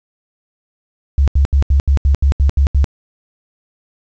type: tone bursts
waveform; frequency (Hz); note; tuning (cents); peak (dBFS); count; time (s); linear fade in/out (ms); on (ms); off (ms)
sine; 69.3; C#2; 0; -8; 10; 1.18-2.843; 0; 97; 77
effects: resampled to 16000 Hz + 8-bit